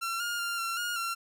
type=tone with pitch steps; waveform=sawtooth; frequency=1358 / 1417 / 1394 / 1362 / 1428 / 1365 Hz; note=F6 / F6 / F6 / F6 / F6 / F6; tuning=-49 / +25 / -4 / -44 / +38 / -40 cents; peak=-27 dBFS; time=0.01-1.15 s; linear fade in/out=20 ms; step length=190 ms; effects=none